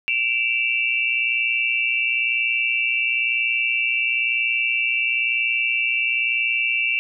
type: tone cluster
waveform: sine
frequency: 2333 / 2642 / 2763 Hz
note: D7 / E7 / F7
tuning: -12 / +3 / -19 cents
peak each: -23 dBFS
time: 0.08-6.99 s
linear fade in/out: 0 ms
effects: none